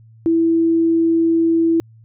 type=tone; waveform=sine; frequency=330 Hz; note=E4; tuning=2 cents sharp; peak=-12 dBFS; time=0.26-1.8 s; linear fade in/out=0 ms; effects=added 112 Hz sine -43 dBFS peak until 2.04 s